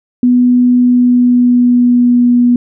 sine tone with pitch glide, 246.9 to 243.1 Hz, B3 to B3, 0 to -27 cents, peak -5 dBFS, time 0.23-2.56 s, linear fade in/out 2 ms, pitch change -27 cents, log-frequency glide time 0.78-2.29 s, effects none

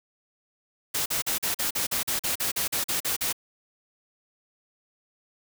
white noise bursts, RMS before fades -27 dBFS, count 15, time 0.94-3.328 s, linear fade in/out 10 ms, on 120 ms, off 42 ms, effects none

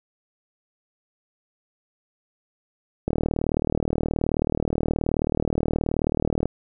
click train, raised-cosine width 2 ms, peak -9 dBFS, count 132, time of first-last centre 3.08-6.456 s, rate 38.8 Hz, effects none

